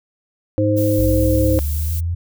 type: harmonic tone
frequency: 104.5 Hz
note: G#2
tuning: 11 cents sharp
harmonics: 1 / 3 / 5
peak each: -18 / -18 / -18 dBFS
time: 0.58-1.59 s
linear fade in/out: 0 ms
type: noise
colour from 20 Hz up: violet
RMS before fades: -30 dBFS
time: 0.76-2.01 s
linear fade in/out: 20 ms
type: exponential sweep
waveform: sine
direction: up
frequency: 57.3 to 87.31 Hz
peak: -18 dBFS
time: 0.98-2.15 s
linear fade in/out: 10 ms
effects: none